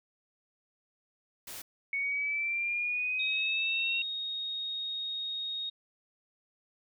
white noise, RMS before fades -43 dBFS, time 1.47-1.62 s, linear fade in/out 5 ms
sine exponential sweep, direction up, 2217 to 2742 Hz, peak -29 dBFS, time 1.93-4.02 s, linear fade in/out 2 ms
sine tone, 3735 Hz, A#7, 3 cents sharp, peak -33 dBFS, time 3.19-5.7 s, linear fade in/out 10 ms
effects none

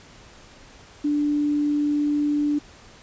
sine tone with quantisation, 293.7 Hz, D4, in tune, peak -19 dBFS, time 1.04-2.59 s, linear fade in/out 10 ms, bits 8, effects pink hiss -48 dBFS RMS until 3.02 s + resampled to 16000 Hz

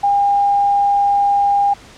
sine tone, 806 Hz, G5, 48 cents sharp, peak -11 dBFS, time 0.03-1.74 s, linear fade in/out 10 ms, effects pink hiss -41 dBFS RMS until 1.97 s + low-pass 7000 Hz 12 dB/octave

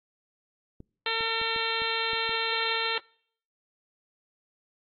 clicks, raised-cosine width 3 ms, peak -31 dBFS, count 7, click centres 0.804 / 1.208 / 1.415 / 1.562 / 1.819 / 2.133 / 2.293 s
harmonic tone, 452.6 Hz, A4, 49 cents sharp, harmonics 1 / 2 / 3 / 4 / 5 / 6 / 7 / 8 / 9, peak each -35 / -35 / -35 / -35 / -35 / -35 / -35 / -35 / -35 dBFS, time 1.06-2.98 s, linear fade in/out 2 ms
effects noise-tail reverb RT60 0.6 s tail -25 dB re dry + AAC 32 kbps

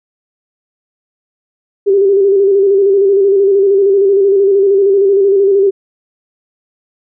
sine tone with vibrato, 394.6 Hz, G4, 11 cents sharp, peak -6 dBFS, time 1.86-5.71 s, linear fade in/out 20 ms, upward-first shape square, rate 13 Hz, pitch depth 40 cents each way, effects none

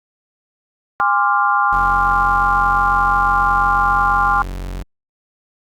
sine chord, D half-diminished seventh, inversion second, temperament equal with one note detuned, 816.3 / 1046.5 / 1174.7 / 1396.9 Hz, Ab5 / C6 / D6 / F6, -30 / 0 / 0 / 0 cents, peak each -18 dBFS, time 1-4.42 s, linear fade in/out 0 ms
40% pulse tone, 45.9 Hz, F#1, 13 cents flat, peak -23 dBFS, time 1.72-4.83 s, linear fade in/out 10 ms
effects Opus 48 kbps

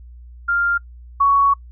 sine tone pair in turn, 1396.9 / 1117.4 Hz, F6 / C#6, 0 / +13 cents, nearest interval major third, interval 387 cents, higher first, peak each -15 / -11 dBFS, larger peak second, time 0.48-0.78 / 1.2-1.54 s, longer second, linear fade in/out 10 ms, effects noise-tail reverb RT60 0.1 s tail -26 dB re dry + added 60 Hz sine -37 dBFS peak until 1.71 s

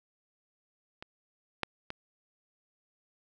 clicks, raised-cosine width 0.3 ms, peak -26 / -13 / -21 dBFS, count 3, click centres 1.025 / 1.633 / 1.904 s, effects none

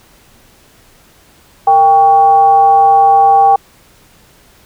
sine tone with frequency modulation, 791 Hz, G5, 15 cents sharp, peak -4 dBFS, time 1.67-3.56 s, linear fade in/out 5 ms, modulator 332 Hz, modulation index 0.37, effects pink hiss -46 dBFS RMS until 4.65 s

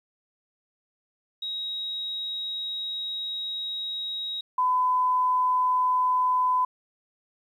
sine tone pair in turn, 3803 / 1007.3 Hz, A#7 / B5, +34 / +34 cents, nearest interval octave + major seventh, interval 2300 cents, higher first, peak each -29 / -20 dBFS, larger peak second, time 1.42-4.41 / 4.58-6.65 s, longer first, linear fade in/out 5 ms, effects 10-bit

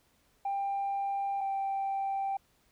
sine tone pair in turn, 793 / 783.4 Hz, G5 / G5, +20 / -1 cents, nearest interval unison, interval 21 cents, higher first, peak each -28 dBFS, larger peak neither, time 0.45-1.41 / 1.41-2.37 s, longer neither, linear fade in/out 5 ms, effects tanh soft clip ceiling -27 dBFS + pink hiss -69 dBFS RMS until 2.71 s

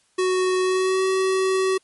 square tone with pitch glide, 370.3 to 379 Hz, F#4 to F#4, +1 to +42 cents, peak -19 dBFS, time 0.18-1.78 s, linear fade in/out 10 ms, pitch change +41 cents, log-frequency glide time 0.6-1.04 s, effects white hiss -63 dBFS RMS until 1.83 s + MP3 48 kbps

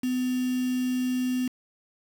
sine tone with quantisation, 252.7 Hz, B3, 40 cents sharp, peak -24 dBFS, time 0.03-1.48 s, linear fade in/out 5 ms, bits 6, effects none

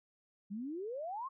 sine exponential sweep, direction up, 190.8 to 1119 Hz, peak -38 dBFS, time 0.5-1.29 s, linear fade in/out 20 ms, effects none

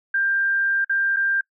sine tone with dropouts, 1589 Hz, G6, 23 cents sharp, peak -18 dBFS, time 0.14-1.41 s, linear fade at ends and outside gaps 5 ms, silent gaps 0.846-0.895 / 1.163-1.167 s, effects noise-tail reverb RT60 0.1 s tail -24 dB re dry

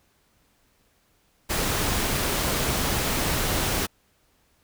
pink noise, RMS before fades -25 dBFS, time 1.49-3.87 s, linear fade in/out 20 ms, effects pink hiss -65 dBFS RMS until 4.63 s

